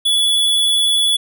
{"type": "tone", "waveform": "square", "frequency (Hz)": 3418, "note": "G#7", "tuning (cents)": 49, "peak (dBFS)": -13, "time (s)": [0.05, 1.17], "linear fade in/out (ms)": 10, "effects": []}